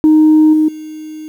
sine tone with level steps, 310 Hz, D#4, 6 cents flat, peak -3 / -7 / -25 dBFS, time 0.04-1.28 s, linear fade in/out 0 ms, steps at 0.53 / 0.68 s, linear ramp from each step 5 ms, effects tanh soft clip ceiling -2 dBFS + 7-bit

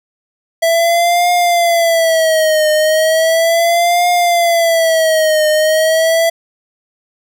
square tone with vibrato, 659 Hz, E5, 1 cent flat, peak -10 dBFS, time 0.62-6.3 s, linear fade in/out 10 ms, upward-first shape triangle, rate 0.36 Hz, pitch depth 130 cents each way, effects none

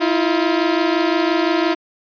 sawtooth tone pair together, 320 / 345.8 Hz, D#4 / F4, +49 / -17 cents, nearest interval minor second, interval 134 cents, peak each -14 dBFS, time 0-1.75 s, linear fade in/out 20 ms, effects resampled to 11025 Hz

